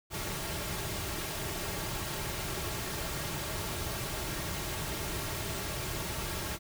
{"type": "noise with comb filter", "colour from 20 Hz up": "pink", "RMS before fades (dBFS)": -36, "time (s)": [0.1, 6.59], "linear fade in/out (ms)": 50, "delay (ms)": 4, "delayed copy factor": -0.5, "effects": []}